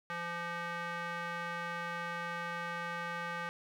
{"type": "tone with band-pass filter", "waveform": "square", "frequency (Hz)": 171.7, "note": "F3", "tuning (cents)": -29, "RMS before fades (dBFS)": -39, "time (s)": [0.1, 3.49], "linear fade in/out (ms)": 0, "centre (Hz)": 1500, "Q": 1.8, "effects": ["11-bit"]}